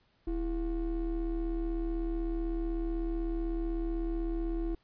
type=ring-modulated tone; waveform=triangle; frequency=185 Hz; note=F#3; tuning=in tune; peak=-25 dBFS; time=0.27-4.75 s; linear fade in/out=5 ms; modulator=147 Hz; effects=pink hiss -70 dBFS RMS until 4.83 s + resampled to 11025 Hz